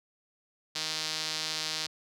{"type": "tone with band-pass filter", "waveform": "sawtooth", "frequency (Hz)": 156.6, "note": "D#3", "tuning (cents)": 11, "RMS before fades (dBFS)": -34, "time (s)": [0.75, 1.87], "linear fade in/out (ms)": 10, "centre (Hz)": 4600, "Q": 2.3, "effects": []}